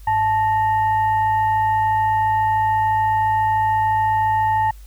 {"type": "tone with frequency modulation", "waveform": "sine", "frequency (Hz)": 873, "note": "A5", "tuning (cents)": -14, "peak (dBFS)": -15, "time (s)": [0.07, 4.71], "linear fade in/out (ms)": 5, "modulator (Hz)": 977, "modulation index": 0.44, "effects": ["added 50 Hz sine -37 dBFS peak until 4.86 s", "white hiss -53 dBFS RMS until 4.86 s"]}